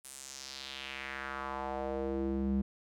square tone with band-pass filter sweep, 67.3 Hz, C2, 49 cents sharp, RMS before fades -37 dBFS, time 0.04-2.62 s, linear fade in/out 10 ms, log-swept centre 10000 to 190 Hz, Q 2.4, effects none

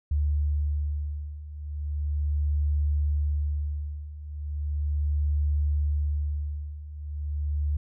sine beating tone pair, 73.42 / 73.79 Hz, D2 / D2, 0 / +9 cents, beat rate 0.37 Hz, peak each -29 / -26 dBFS, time 0.11-7.77 s, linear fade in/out 5 ms, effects none

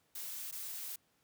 blue noise with dropouts, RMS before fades -43 dBFS, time 0.15-0.96 s, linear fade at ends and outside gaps 5 ms, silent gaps 0.513-0.524 s, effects pink hiss -74 dBFS RMS until 1.23 s + high-pass 100 Hz 12 dB/octave

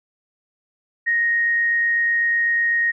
sine tone with amplitude modulation, 1868 Hz, A#6, 3 cents sharp, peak -15 dBFS, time 1.06-2.92 s, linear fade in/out 20 ms, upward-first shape sine, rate 108 Hz, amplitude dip 25%, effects none

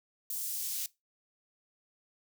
white noise with high-pass filter sweep, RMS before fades -36 dBFS, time 0.3-0.86 s, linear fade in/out 2 ms, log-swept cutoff 8000 to 3800 Hz, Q 0.71, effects noise-tail reverb RT60 0.2 s tail -20 dB re dry

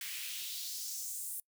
white noise with high-pass filter sweep, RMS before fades -41 dBFS, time 0.01-1.4 s, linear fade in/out 2 ms, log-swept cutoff 2000 to 10000 Hz, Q 2.1, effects noise-tail reverb RT60 0.1 s tail -25 dB re dry

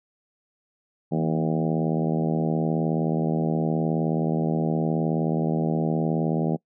harmonic tone with a mistuned harmonic, 79.1 Hz, D#2, 29 cents sharp, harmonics 2 / 3 / 4 / 5 / 6 / 7 / 8 / 9 / 10, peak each -24 / -28 / -30 / -32 / -34 / -35 / -36 / -37 / -38 dBFS, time 1.11-6.57 s, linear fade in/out 20 ms, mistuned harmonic 2, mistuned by +54 cents, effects noise-tail reverb RT60 0.1 s tail -24 dB re dry

